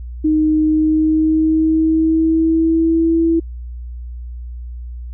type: tone with pitch glide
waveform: sine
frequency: 309.4 to 329.7 Hz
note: D#4 to E4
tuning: -10 to 0 cents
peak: -11 dBFS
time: 0.24-3.4 s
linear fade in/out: 10 ms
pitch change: +110 cents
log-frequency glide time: 0.64-3.21 s
effects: added 60 Hz sine -26 dBFS peak until 5.13 s